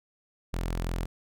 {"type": "tone", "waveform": "sawtooth", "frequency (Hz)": 42.85, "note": "F1", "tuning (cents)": -32, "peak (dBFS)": -25, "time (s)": [0.53, 1.06], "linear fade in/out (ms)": 10, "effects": []}